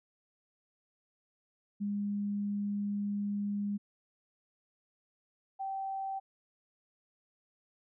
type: tone pair in turn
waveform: sine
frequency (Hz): 203.7 / 775.8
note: G#3 / G5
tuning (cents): -33 / -18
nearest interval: octave + major seventh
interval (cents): 2315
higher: second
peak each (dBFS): -31 / -34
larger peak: first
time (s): 1.8-3.78 / 5.59-6.2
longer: first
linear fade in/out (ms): 20
effects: none